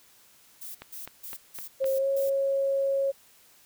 violet noise bursts, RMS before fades -40 dBFS, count 6, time 0.61-2.3 s, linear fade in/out 10 ms, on 140 ms, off 170 ms
click train, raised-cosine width 0.3 ms, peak -24 dBFS, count 5, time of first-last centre 0.82-1.843 s, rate 3.91 Hz
sine tone with pitch glide, 535 to 547.8 Hz, C5 to C#5, +38 to -21 cents, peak -23 dBFS, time 1.8-3.12 s, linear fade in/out 20 ms, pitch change +41 cents, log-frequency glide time 1.96-2.08 s
effects white hiss -58 dBFS RMS until 3.65 s

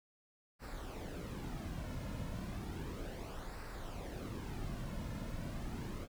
brown noise with flanger, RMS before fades -43 dBFS, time 0.59-6.08 s, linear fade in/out 50 ms, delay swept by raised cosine 0.3 to 2.6 ms, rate 0.33 Hz, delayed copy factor -0.55, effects none

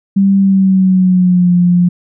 sine tone with pitch glide, 196 to 176.65 Hz, G3 to F3, 0 to +20 cents, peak -6 dBFS, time 0.16-1.89 s, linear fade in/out 10 ms, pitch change -180 cents, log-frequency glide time 0.38-1.53 s, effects none

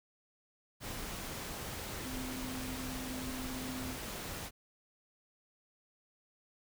sine tone in noise, 256.8 Hz, C4, 32 cents flat, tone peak -41 dBFS, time 2.02-3.97 s, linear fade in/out 50 ms, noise pink, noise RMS -42 dBFS, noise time 0.8-4.51 s, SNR -2 dB, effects none

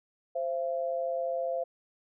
sine tone pair together, 523.3 / 677.7 Hz, C5 / E5, 0 / +48 cents, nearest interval major third, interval 448 cents, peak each -31 / -32 dBFS, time 0.35-1.64 s, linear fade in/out 10 ms, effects none

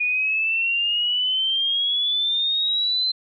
sine exponential sweep, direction up, 2447 to 4096 Hz, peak -19 dBFS, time 0-3.12 s, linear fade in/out 10 ms, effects none

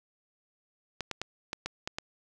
clicks, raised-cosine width 0.2 ms, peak -16 dBFS, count 7, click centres 1.007 / 1.113 / 1.216 / 1.531 / 1.66 / 1.875 / 1.985 s, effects none

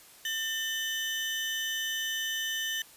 35% pulse tone pair together, 1800 / 3020 Hz, A6 / F#7, +39 / +35 cents, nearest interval major sixth, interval 896 cents, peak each -31 / -32 dBFS, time 0.25-2.82 s, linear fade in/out 2 ms, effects white hiss -54 dBFS RMS until 2.96 s + resampled to 32000 Hz

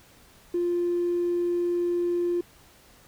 triangle tone with tanh clipping, 349.2 Hz, F4, in tune, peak -22 dBFS, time 0.54-2.41 s, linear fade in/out 5 ms, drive 1 dB, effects pink hiss -55 dBFS RMS until 3.07 s

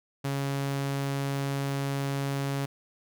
sawtooth tone, 138.7 Hz, C#3, 1 cent sharp, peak -24 dBFS, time 0.24-2.66 s, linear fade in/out 10 ms, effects none

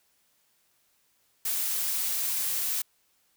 blue noise, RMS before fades -29 dBFS, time 1.45-2.82 s, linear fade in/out 5 ms, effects white hiss -69 dBFS RMS until 3.36 s

